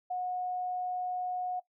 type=tone; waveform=sine; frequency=728 Hz; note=F#5; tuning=28 cents flat; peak=-31 dBFS; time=0.1-1.6 s; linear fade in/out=10 ms; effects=noise-tail reverb RT60 0.1 s tail -17 dB re dry